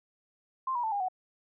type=tone with pitch steps; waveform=sine; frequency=1050 / 962.9 / 882.9 / 809.7 / 742.5 Hz; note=C6 / B5 / A5 / G#5 / F#5; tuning=+6 / -44 / +6 / -44 / +6 cents; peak=-28 dBFS; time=0.67-1.085 s; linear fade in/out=5 ms; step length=83 ms; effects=none